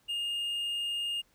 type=tone; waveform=triangle; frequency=2832 Hz; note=F7; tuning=23 cents sharp; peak=-29 dBFS; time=0.08-1.22 s; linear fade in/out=20 ms; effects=pink hiss -68 dBFS RMS until 1.34 s